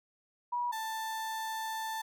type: tone pair in turn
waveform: sine / 35% pulse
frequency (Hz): 968 / 885.5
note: B5 / A5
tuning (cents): -35 / +11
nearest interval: major second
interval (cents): 154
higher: first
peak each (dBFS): -30 / -33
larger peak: first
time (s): 0.52-0.72 / 0.72-2.02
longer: second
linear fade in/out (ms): 10
effects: none